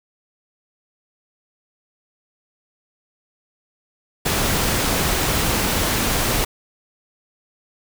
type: noise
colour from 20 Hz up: pink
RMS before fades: -20 dBFS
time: 4.25-6.45 s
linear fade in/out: 10 ms
effects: none